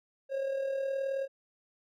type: tone with amplitude modulation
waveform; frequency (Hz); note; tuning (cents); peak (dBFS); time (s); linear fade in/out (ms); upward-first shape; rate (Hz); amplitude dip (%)
triangle; 542; C#5; -39; -26; 0.29-1.28; 50; sine; 39; 50
effects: none